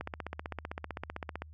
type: click train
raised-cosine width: 0.5 ms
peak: -21 dBFS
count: 23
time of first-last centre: 0.01-1.42 s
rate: 15.6 Hz
effects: added 77 Hz sine -48 dBFS peak until 1.53 s + MP3 96 kbps